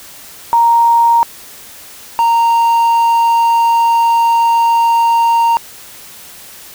sine / triangle tone pair in turn, 932.3 / 926.9 Hz, A#5 / A#5, 0 / -10 cents, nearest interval unison, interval 10 cents, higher first, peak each -6 dBFS, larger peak neither, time 0.53-1.23 / 2.19-5.57 s, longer second, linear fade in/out 0 ms, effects white hiss -35 dBFS RMS until 6.74 s

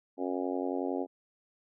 harmonic tone, 91 Hz, F#2, 28 cents flat, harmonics 3 / 4 / 5 / 6 / 7 / 8 / 9, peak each -34 / -36 / -38 / -40 / -41 / -42 / -43 dBFS, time 0.17-1.07 s, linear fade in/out 50 ms, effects none

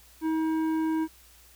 sine tone with tanh clipping, 318.7 Hz, D#4, 42 cents sharp, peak -26 dBFS, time 0.21-1.08 s, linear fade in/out 50 ms, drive 11 dB, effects added 60 Hz sine -58 dBFS peak until 1.55 s + white hiss -56 dBFS RMS until 1.55 s

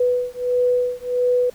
sine beating tone pair, 493.9 / 495.4 Hz, B4 / B4, 0 / +5 cents, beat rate 1.5 Hz, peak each -20 dBFS, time 0-1.5 s, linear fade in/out 5 ms, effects pink hiss -49 dBFS RMS until 1.54 s

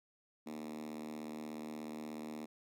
5% pulse tone with high-pass filter, 76.7 Hz, D#2, 24 cents flat, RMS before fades -45 dBFS, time 0.46-2.46 s, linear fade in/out 10 ms, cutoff 250 Hz, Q 7, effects none

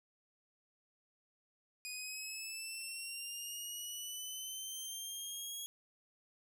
15% pulse linear sweep, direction up, 2477 to 3322 Hz, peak -35 dBFS, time 1.85-5.66 s, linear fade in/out 0 ms, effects none

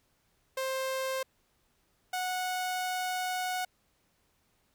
sawtooth tone pair in turn, 527 / 735.2 Hz, C5 / F#5, +12 / -11 cents, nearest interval tritone, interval 577 cents, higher second, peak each -27 dBFS, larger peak neither, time 0.57-1.23 / 2.13-3.65 s, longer second, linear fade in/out 5 ms, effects pink hiss -72 dBFS RMS until 4.74 s

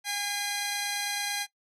10% pulse tone pair together, 813 / 2047 Hz, G#5 / C7, -37 / -38 cents, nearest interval octave + major third, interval 1599 cents, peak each -23 dBFS, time 0.04-1.47 s, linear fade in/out 50 ms, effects noise-tail reverb RT60 0.1 s tail -19 dB re dry + low-pass 11000 Hz 12 dB/octave

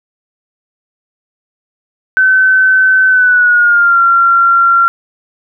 sine tone with pitch glide, 1525 to 1374.4 Hz, G6 to F6, -48 to -28 cents, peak -5 dBFS, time 2.17-4.88 s, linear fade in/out 0 ms, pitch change -180 cents, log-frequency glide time 3.08-4 s, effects none

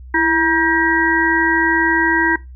harmonic tone with a mistuned harmonic, 318 Hz, D#4, 38 cents sharp, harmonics 1 / 3 / 5 / 6, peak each -18 / -18 / -18 / -18 dBFS, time 0.14-2.36 s, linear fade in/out 5 ms, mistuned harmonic 1, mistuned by +74 cents, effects noise-tail reverb RT60 0.2 s tail -19 dB re dry + added 63 Hz sine -33 dBFS peak until 2.55 s

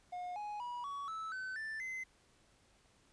triangle tone with pitch steps, 718 / 834.3 / 969.6 / 1126.7 / 1309.2 / 1521.4 / 1767.9 / 2054 Hz, F5 / G#5 / B5 / C#6 / E6 / F#6 / A6 / C7, +48 / +8 / -32 / +28 / -12 / +48 / +8 / -33 cents, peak -38 dBFS, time 0.12-2.04 s, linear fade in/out 10 ms, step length 240 ms, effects pink hiss -69 dBFS RMS until 3.12 s + resampled to 22050 Hz

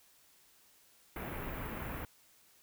pink band-stop noise, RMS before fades -41 dBFS, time 1.16-2.05 s, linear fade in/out 2 ms, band 2400 to 14000 Hz, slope 24 dB/octave, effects white hiss -65 dBFS RMS until 2.62 s

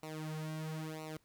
sawtooth tone with flanger, 156.5 Hz, D#3, 10 cents sharp, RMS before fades -42 dBFS, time 0.03-1.17 s, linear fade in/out 0 ms, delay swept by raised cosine 0.6 to 4.1 ms, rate 1 Hz, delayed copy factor -0.95, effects pink hiss -73 dBFS RMS until 1.24 s

